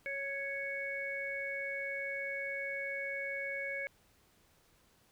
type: harmonic tone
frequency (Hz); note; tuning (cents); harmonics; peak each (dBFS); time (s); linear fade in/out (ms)
554.4; C#5; 0; 1 / 3 / 4; -42 / -42 / -38; 0.06-3.87; 0
effects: pink hiss -68 dBFS RMS until 5.11 s